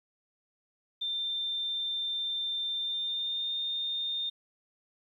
sine tone with pitch glide, 3582 to 3636 Hz, A7 to A#7, +30 to -44 cents, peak -30 dBFS, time 1.01-4.3 s, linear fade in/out 10 ms, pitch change +26 cents, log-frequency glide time 2.74-3.55 s, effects 11-bit

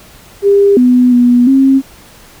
sine tone with pitch steps, 400.7 / 249 / 243.8 / 268.7 Hz, G4 / B3 / B3 / C4, +38 / +14 / -22 / +46 cents, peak -4 dBFS, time 0.42-1.82 s, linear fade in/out 50 ms, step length 350 ms, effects pink hiss -39 dBFS RMS until 2.4 s

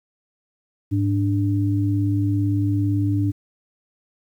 sine tone pair together, 103.83 / 293.7 Hz, G#2 / D4, 0 / 0 cents, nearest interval octave + tritone, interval 1800 cents, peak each -19 / -22 dBFS, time 0.91-3.32 s, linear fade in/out 20 ms, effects 9-bit

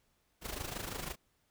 pink noise with amplitude modulation, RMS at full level -38 dBFS, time 0.41-1.16 s, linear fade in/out 50 ms, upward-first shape sine, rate 26 Hz, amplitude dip 70%, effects pink hiss -75 dBFS RMS until 1.5 s

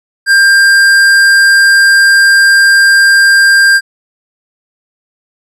triangle tone with tanh clipping, 1594 Hz, G6, 28 cents sharp, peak -5 dBFS, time 0.26-3.81 s, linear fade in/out 50 ms, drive 18 dB, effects resampled to 32000 Hz

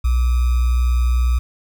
sine tone with sample-and-hold, 61 Hz, B1, 21 cents flat, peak -13 dBFS, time 0.04-1.39 s, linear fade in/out 10 ms, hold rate 1225 Hz, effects none

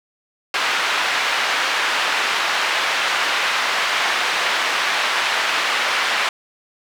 pink band-pass noise, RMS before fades -20 dBFS, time 0.54-6.29 s, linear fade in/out 2 ms, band 1100 to 3300 Hz, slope 12 dB/octave, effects none

